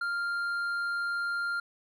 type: tone with hard clipping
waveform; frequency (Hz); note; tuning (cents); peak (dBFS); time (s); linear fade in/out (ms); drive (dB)
sine; 1396.9; F6; 0; -30; 0.01-1.6; 5; 4
effects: none